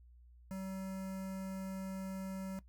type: tone with notch filter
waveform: square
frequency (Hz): 190.6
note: G3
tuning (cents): -48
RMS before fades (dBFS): -42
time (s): 0.51-2.59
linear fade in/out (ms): 0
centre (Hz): 3500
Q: 0.86
effects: noise-tail reverb RT60 0.1 s tail -18 dB re dry + added 60 Hz sine -57 dBFS peak until 2.68 s